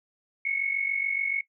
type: tone pair together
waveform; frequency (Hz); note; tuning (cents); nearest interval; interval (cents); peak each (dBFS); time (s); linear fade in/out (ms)
sine; 2186 / 2233; C#7 / C#7; -25 / +12; unison; 37; -27 / -30; 0.45-1.41; 5
effects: noise-tail reverb RT60 0.1 s tail -17 dB re dry